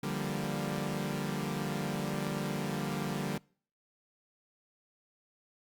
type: chord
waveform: sawtooth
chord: G minor seventh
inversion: second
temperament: equal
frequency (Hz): 146.83 / 174.61 / 196 / 233.1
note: D3 / F3 / G3 / Bb3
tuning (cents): 0 / 0 / 0 / 0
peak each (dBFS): -33 / -36 / -33 / -36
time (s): 0.03-3.38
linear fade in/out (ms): 5
effects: noise-tail reverb RT60 0.5 s tail -26 dB re dry + Opus 48 kbps